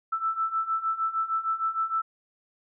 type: beating tone pair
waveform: sine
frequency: 1318.5 / 1325 Hz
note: E6 / E6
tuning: 0 / +9 cents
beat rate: 6.5 Hz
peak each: -30 / -27 dBFS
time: 0.12-2.02 s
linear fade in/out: 10 ms
effects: none